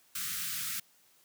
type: band-stop noise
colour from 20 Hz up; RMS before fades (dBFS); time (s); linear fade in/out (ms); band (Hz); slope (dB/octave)
white; -36; 0.15-0.8; 5; 220 to 1200; 96
effects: white hiss -65 dBFS RMS until 1.24 s + high-pass 100 Hz 12 dB/octave